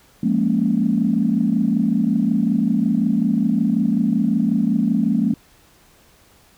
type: chord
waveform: sine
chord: Bb minor seventh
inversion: second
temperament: equal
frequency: 174.61 / 207.7 / 233.1 / 277.2 Hz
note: F3 / Ab3 / Bb3 / Db4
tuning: 0 / 0 / 0 / 0 cents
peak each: -23 / -19 / -19 / -23 dBFS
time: 0.23-5.34 s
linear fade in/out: 5 ms
effects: tanh soft clip ceiling -5 dBFS + pink hiss -53 dBFS RMS until 6.57 s